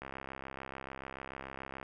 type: click train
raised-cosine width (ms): 0.5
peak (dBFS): -27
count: 122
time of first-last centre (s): 0.02-1.829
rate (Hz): 66.9
effects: none